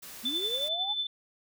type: noise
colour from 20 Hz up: white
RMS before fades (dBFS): -45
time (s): 0.02-0.69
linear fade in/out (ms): 10
type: linear sweep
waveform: sine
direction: up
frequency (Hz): 220 to 849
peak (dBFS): -36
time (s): 0.23-0.94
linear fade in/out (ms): 20
type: tone with tremolo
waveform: sine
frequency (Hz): 3520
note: A7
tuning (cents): 0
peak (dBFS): -26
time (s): 0.25-1.07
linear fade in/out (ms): 5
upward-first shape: triangle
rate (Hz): 11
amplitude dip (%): 60
effects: none